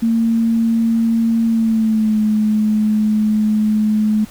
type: tone with pitch glide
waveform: sine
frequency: 228.1 to 214.1 Hz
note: A#3 to A3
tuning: -37 to -47 cents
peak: -12 dBFS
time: 0.02-4.25 s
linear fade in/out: 10 ms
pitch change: -110 cents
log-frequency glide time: 1.47-2.2 s
effects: pink hiss -41 dBFS RMS until 4.3 s